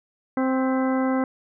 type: harmonic tone with a mistuned harmonic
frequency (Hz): 261.6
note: C4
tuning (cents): 0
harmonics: 1 / 2 / 3 / 4 / 5 / 6 / 8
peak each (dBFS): -21 / -27 / -31 / -33 / -35 / -37 / -39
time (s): 0.37-1.24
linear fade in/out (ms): 2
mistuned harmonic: 8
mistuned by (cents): -74
effects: none